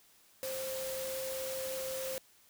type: tone in noise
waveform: sine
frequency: 526 Hz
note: C5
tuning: 9 cents sharp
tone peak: -37 dBFS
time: 0.43-2.18 s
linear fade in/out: 0 ms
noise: white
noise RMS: -42 dBFS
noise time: 0.43-2.18 s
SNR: +2 dB
effects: white hiss -64 dBFS RMS until 2.49 s